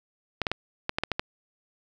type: clicks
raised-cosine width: 0.3 ms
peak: -10 dBFS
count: 8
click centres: 0.417 / 0.468 / 0.516 / 0.894 / 0.985 / 1.036 / 1.117 / 1.195 s
effects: none